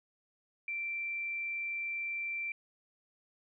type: tone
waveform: sine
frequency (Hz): 2349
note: D7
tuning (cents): 0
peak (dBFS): -34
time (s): 0.68-2.52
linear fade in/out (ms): 2
effects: none